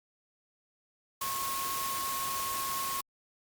sine tone in noise, 1087 Hz, C#6, 34 cents flat, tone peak -34 dBFS, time 1.21-3.01 s, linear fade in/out 5 ms, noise white, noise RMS -36 dBFS, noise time 1.21-3.01 s, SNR -1 dB, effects Opus 48 kbps

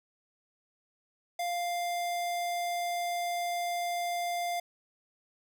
square tone, 698.5 Hz, F5, in tune, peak -31 dBFS, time 1.39-4.6 s, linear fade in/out 5 ms, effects none

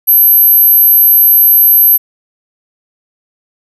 sine tone, 12430 Hz, G9, 16 cents flat, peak -3 dBFS, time 0.07-1.98 s, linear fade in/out 20 ms, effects none

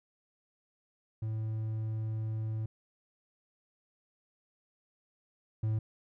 triangle tone pair in turn, 109.9 / 109.31 Hz, A2 / A2, -2 / -11 cents, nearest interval unison, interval 9 cents, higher first, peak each -30 / -26 dBFS, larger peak second, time 1.22-2.66 / 5.63-5.79 s, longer first, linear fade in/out 5 ms, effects none

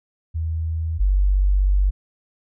sine tone pair in turn, 80.8 / 48.04 Hz, E2 / G1, -34 / -34 cents, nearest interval major sixth, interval 900 cents, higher first, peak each -21 / -14 dBFS, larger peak second, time 0.34-0.99 / 0.99-1.91 s, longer second, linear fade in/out 20 ms, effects none

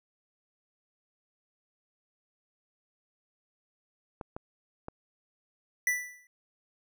clicks, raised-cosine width 1 ms, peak -24 dBFS, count 3, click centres 4.212 / 4.365 / 4.884 s
square tone with exponential decay, 1975.5 Hz, B6, in tune, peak -23 dBFS, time 5.87-6.27 s, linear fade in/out 2 ms, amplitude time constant 86 ms
effects none

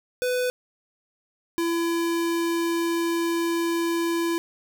square tone pair in turn, 499 / 336.7 Hz, B4 / E4, +18 / +37 cents, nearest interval perfect fifth, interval 681 cents, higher first, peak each -23 dBFS, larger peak neither, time 0.22-0.5 / 1.58-4.38 s, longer second, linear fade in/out 0 ms, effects 9-bit

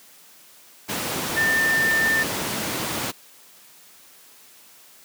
sine tone in noise, 1793 Hz, A6, 32 cents sharp, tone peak -18 dBFS, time 1.36-2.24 s, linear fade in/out 20 ms, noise pink, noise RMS -26 dBFS, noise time 0.88-3.12 s, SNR +5 dB, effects white hiss -50 dBFS RMS until 5.04 s + high-pass 150 Hz 12 dB/octave

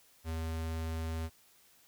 square tone, 81 Hz, E2, 30 cents flat, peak -35 dBFS, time 0.24-1.3 s, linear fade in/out 50 ms, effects white hiss -64 dBFS RMS until 1.87 s

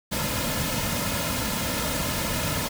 pink noise with comb filter, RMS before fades -27 dBFS, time 0.11-2.69 s, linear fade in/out 20 ms, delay 2.6 ms, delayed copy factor -0.65, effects none

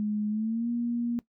sine tone with pitch glide, 210.3 to 237.4 Hz, G#3 to A#3, +22 to +32 cents, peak -26 dBFS, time 0-1.19 s, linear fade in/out 0 ms, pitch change +210 cents, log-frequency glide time 0.29-0.69 s, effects noise-tail reverb RT60 0.1 s tail -18 dB re dry

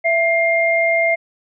sine tone pair together, 666 / 2114 Hz, E5 / C7, +18 / +17 cents, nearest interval octave + minor sixth, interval 1999 cents, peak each -16 dBFS, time 0.04-1.16 s, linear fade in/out 20 ms, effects none

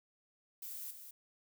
violet noise with echo, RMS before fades -45 dBFS, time 0.62-0.91 s, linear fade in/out 5 ms, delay 200 ms, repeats 1, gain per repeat -7 dB, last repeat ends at 1.11 s, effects none

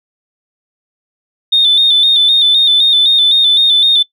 sine tone with vibrato, 3600 Hz, A7, 39 cents sharp, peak -5 dBFS, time 1.52-4.03 s, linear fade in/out 10 ms, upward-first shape square, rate 3.9 Hz, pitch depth 42 cents each way, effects noise-tail reverb RT60 0.1 s tail -20 dB re dry + tanh soft clip ceiling -1 dBFS

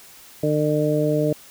harmonic tone, 150.8 Hz, D3, 46 cents sharp, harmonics 1 / 2 / 3 / 4, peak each -23 / -23 / -23 / -23 dBFS, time 0.43-1.33 s, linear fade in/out 5 ms, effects white hiss -46 dBFS RMS until 1.5 s

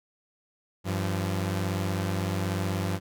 sawtooth tone pair together, 96.17 / 171.2 Hz, G2 / F3, -33 / -34 cents, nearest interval minor seventh, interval 999 cents, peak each -24 / -28 dBFS, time 0.84-3 s, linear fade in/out 50 ms, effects none

